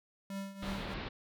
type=tone with tremolo; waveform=square; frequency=196 Hz; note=G3; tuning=in tune; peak=-37 dBFS; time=0.3-0.94 s; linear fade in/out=2 ms; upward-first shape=triangle; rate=3.1 Hz; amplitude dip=80%
type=low-pass noise; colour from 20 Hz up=pink; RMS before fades=-41 dBFS; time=0.62-1.09 s; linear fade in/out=10 ms; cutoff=4400 Hz; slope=48 dB/octave
effects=none